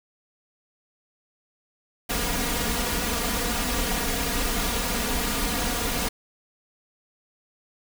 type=noise with comb filter; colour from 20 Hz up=pink; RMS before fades=-26 dBFS; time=2.09-6.09 s; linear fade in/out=10 ms; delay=4.2 ms; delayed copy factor=+0.95; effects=none